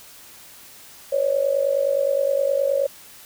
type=tone with amplitude modulation; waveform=sine; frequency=555 Hz; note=C#5; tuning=2 cents sharp; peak=-14 dBFS; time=1.12-2.87 s; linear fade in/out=10 ms; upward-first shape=sine; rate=49.6 Hz; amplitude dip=80%; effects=white hiss -45 dBFS RMS until 3.25 s